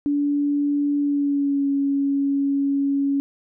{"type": "tone with pitch glide", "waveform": "sine", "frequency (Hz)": [288.1, 278.8], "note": ["D4", "C#4"], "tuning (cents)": [-33, 10], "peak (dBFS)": -18, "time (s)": [0.06, 3.2], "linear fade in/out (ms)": 0, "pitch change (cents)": -57, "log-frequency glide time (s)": [0.99, 1.68], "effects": []}